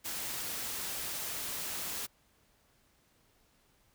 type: noise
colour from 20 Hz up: white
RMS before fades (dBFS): -38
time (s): 0.04-2.07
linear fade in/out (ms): 20
effects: pink hiss -69 dBFS RMS until 3.94 s